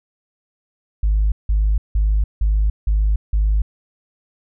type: tone bursts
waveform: sine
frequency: 51.91 Hz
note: G#1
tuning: in tune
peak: -12 dBFS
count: 6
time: 1.03-3.62 s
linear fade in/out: 5 ms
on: 290 ms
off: 170 ms
effects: tanh soft clip ceiling -10 dBFS